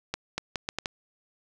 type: accelerating click train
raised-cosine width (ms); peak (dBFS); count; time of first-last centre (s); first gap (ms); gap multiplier
0.2; -12; 6; 0.14-0.858; 240; 0.74
effects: none